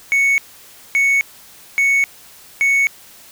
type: tone bursts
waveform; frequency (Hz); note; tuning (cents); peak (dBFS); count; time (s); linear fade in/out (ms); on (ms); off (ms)
triangle; 2217; C#7; 0; -10; 4; 0.12-2.87; 0; 260; 570
effects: white hiss -43 dBFS RMS until 3.31 s